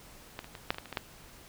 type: clicks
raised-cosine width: 0.3 ms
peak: -21 / -29 / -26 / -11 / -25 / -21 / -28 / -22 / -14 dBFS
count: 9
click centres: 0.391 / 0.444 / 0.552 / 0.705 / 0.745 / 0.784 / 0.857 / 0.927 / 0.972 s
effects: pink hiss -53 dBFS RMS until 1.48 s